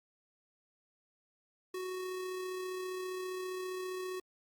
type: tone with amplitude modulation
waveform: square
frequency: 370 Hz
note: F#4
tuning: in tune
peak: -37 dBFS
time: 1.74-4.2 s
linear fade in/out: 5 ms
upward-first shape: sine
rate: 35 Hz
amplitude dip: 25%
effects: Opus 48 kbps